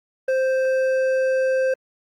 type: tone with hard clipping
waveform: triangle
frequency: 523.3 Hz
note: C5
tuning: in tune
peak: -19 dBFS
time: 0.28-1.74 s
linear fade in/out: 5 ms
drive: 11 dB
effects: Opus 32 kbps